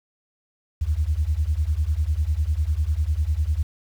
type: beating tone pair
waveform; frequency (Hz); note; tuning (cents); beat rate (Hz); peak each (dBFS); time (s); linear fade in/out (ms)
sine; 71.5 / 81.5; D2 / E2; -46 / -19; 10; -22; 0.81-3.63; 10
effects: tanh soft clip ceiling -12 dBFS + 8-bit